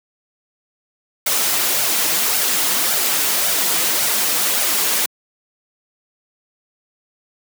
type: noise with flanger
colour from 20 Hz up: white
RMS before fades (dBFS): -18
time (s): 1.26-5.06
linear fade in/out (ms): 5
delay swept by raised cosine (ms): 1.3 to 6.8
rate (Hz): 1.8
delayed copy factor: +0.55
effects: high-pass 200 Hz 12 dB/octave